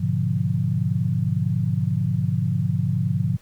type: chord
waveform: sine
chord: G# diminished seventh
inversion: none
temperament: equal with one note detuned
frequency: 103.83 / 123.47 / 145.31 / 174.61 Hz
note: G#2 / B2 / D3 / F3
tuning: 0 / 0 / -18 / 0 cents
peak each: -25 dBFS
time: 0-3.37 s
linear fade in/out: 10 ms
effects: pink hiss -56 dBFS RMS until 3.41 s